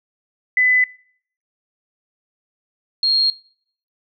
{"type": "tone pair in turn", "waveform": "sine", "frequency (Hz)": [2005, 4248], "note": ["B6", "C8"], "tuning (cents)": [26, 25], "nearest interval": "octave + minor second", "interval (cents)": 1299, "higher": "second", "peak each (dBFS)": [-12, -14], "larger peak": "first", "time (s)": [[0.57, 0.84], [3.03, 3.3]], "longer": "neither", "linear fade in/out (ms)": 2, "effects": ["noise-tail reverb RT60 0.6 s tail -23 dB re dry"]}